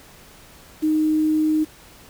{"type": "tone with quantisation", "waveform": "sine", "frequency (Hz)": 310, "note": "D#4", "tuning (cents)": -6, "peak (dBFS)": -16, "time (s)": [0.82, 1.65], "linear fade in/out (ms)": 20, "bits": 7, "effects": ["pink hiss -47 dBFS RMS until 2.09 s"]}